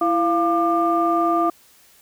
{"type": "tone cluster", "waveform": "sine", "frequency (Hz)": [333.3, 694, 1195], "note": ["E4", "F5", "D6"], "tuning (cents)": [19, -11, 30], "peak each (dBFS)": -20, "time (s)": [0.01, 1.5], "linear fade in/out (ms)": 5, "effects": ["tanh soft clip ceiling -7 dBFS", "white hiss -53 dBFS RMS until 2.01 s"]}